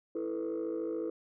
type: chord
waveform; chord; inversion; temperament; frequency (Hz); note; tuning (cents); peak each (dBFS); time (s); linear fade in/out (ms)
sine; E suspended fourth; none; equal; 329.6 / 440 / 493.9; E4 / A4 / B4; 0 / 0 / 0; -34 / -36 / -37; 0.15-1.1; 5
effects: tanh soft clip ceiling -28 dBFS